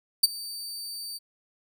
sawtooth tone with ADSR envelope, 4611 Hz, D8, 33 cents flat, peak -10 dBFS, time 0.23-1.19 s, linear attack 9 ms, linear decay 24 ms, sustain -22 dB, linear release 26 ms, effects none

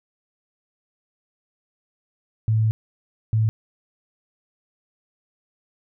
sine tone bursts at uneven times, 110.1 Hz, A2, 2 cents sharp, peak -16 dBFS, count 2, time 2.48-2.71 / 3.33-3.49 s, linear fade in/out 0 ms, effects none

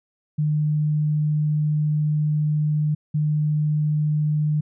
sine tone pair in turn, 151.2 / 151.2 Hz, D#3 / D#3, -49 / -49 cents, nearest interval unison, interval 0 cents, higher neither, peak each -18 dBFS, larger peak neither, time 0.38-2.95 / 3.14-4.61 s, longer first, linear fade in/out 10 ms, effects none

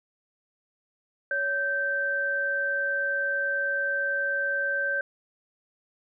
sine tone pair together, 561 / 1557.7 Hz, C#5 / G6, +21 / -11 cents, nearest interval octave + tritone, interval 1768 cents, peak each -32 / -25 dBFS, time 1.31-5.01 s, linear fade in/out 2 ms, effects none

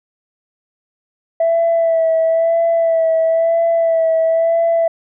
sine tone with vibrato, 659.3 Hz, E5, in tune, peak -10 dBFS, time 1.4-4.88 s, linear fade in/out 5 ms, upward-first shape sine, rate 1 Hz, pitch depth 27 cents each way, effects tanh soft clip ceiling -8 dBFS

